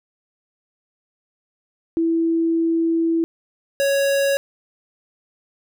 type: tone pair in turn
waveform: sine / square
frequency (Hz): 330 / 555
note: E4 / C#5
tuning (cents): +2 / +2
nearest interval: major sixth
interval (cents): 900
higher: second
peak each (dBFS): -16 / -17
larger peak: first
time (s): 1.97-3.24 / 3.8-4.37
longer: first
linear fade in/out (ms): 0
effects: none